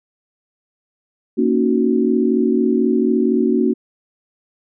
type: chord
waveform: sine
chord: D# minor seventh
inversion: second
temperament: equal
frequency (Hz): 233.1 / 277.2 / 311.1 / 370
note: A#3 / C#4 / D#4 / F#4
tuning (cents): 0 / 0 / 0 / 0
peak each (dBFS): -17 / -19 / -23 / -18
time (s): 1.37-3.74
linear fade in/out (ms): 20
effects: none